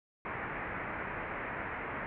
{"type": "low-pass noise", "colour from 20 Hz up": "white", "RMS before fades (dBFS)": -39, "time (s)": [0.25, 2.06], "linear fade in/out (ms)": 0, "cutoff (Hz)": 2200, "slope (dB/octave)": 48, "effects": []}